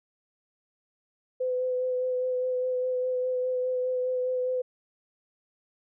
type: tone with vibrato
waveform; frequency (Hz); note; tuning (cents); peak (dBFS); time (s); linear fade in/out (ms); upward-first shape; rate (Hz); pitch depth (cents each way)
sine; 506; B4; +42; -25; 1.4-4.62; 10; sine; 4.9; 16
effects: none